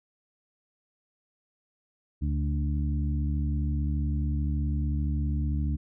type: harmonic tone with a mistuned harmonic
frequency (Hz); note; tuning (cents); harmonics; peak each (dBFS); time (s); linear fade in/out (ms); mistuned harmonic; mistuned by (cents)
73.42; D2; 0; 1 / 2 / 3 / 4; -26 / -32 / -36 / -38; 2.21-5.77; 20; 2; -21
effects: none